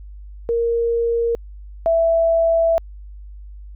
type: tone pair in turn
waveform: sine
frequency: 466.2 / 661.8 Hz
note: A#4 / E5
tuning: 0 / +7 cents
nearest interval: tritone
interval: 607 cents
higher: second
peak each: -16 / -13 dBFS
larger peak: second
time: 0.49-1.35 / 1.86-2.78 s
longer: second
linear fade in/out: 0 ms
effects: added 50 Hz sine -34 dBFS peak until 3.75 s